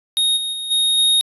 square tone with level steps, 3729 Hz, A#7, in tune, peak -15 / -22 / -25 / -15 / -13 dBFS, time 0.17-1.21 s, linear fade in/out 0 ms, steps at 0.36 / 0.52 / 0.7 / 0.97 s, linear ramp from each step 20 ms, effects resampled to 32000 Hz

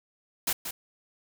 white noise with echo, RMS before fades -27 dBFS, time 0.47-0.53 s, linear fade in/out 5 ms, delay 180 ms, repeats 1, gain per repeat -8 dB, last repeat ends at 0.71 s, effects none

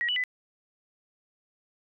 sine tone with pitch steps, 1906 / 2958 / 2001 Hz, A#6 / F#7 / B6, +38 / -1 / +22 cents, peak -25 dBFS, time 0.01-0.238 s, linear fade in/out 0 ms, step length 76 ms, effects none

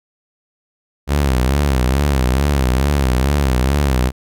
sawtooth tone with vibrato, 67.3 Hz, C2, 49 cents sharp, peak -9 dBFS, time 1.07-4.12 s, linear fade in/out 50 ms, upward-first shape sine, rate 2.3 Hz, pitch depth 140 cents each way, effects none

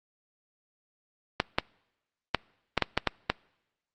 clicks, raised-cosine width 0.3 ms, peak -6 dBFS, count 8, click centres 1.401 / 1.585 / 2.347 / 2.777 / 2.823 / 2.976 / 3.073 / 3.3 s, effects noise-tail reverb RT60 1.0 s tail -26 dB re dry + Opus 32 kbps

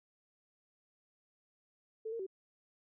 sine tone with pitch steps, 441.7 / 460.1 / 381 Hz, A4 / A#4 / G4, +7 / -23 / -49 cents, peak -37 dBFS, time 2.05-2.266 s, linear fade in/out 10 ms, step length 72 ms, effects none

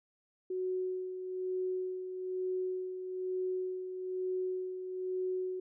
sine tone with tremolo, 370 Hz, F#4, in tune, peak -31 dBFS, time 0.5-5.6 s, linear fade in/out 5 ms, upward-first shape sine, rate 1.1 Hz, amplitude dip 55%, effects none

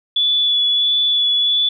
sine tone with vibrato, 3437 Hz, A7, 41 cents flat, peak -13 dBFS, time 0.16-1.69 s, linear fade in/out 5 ms, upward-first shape sine, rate 1.5 Hz, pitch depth 13 cents each way, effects none

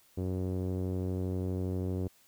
sawtooth tone with low-pass filter, 92.5 Hz, F#2, in tune, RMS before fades -33 dBFS, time 0.17-2.08 s, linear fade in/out 10 ms, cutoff 420 Hz, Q 1.7, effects white hiss -64 dBFS RMS until 2.27 s

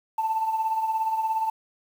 sine tone with tremolo, 885 Hz, A5, 10 cents sharp, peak -19 dBFS, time 0.18-1.5 s, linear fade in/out 5 ms, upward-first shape triangle, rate 17 Hz, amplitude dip 65%, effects tanh soft clip ceiling -17 dBFS + 8-bit

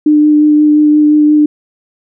sine tone with vibrato, 300.4 Hz, D4, 39 cents sharp, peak -4 dBFS, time 0.06-1.46 s, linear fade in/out 5 ms, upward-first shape sine, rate 5.7 Hz, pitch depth 11 cents each way, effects none

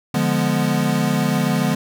square chord, D diminished seventh, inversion none, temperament equal, 146.83 / 174.61 / 207.7 / 246.9 Hz, D3 / F3 / Ab3 / Cb4, 0 / 0 / 0 / 0 cents, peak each -23 dBFS, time 0.14-1.75 s, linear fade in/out 5 ms, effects none

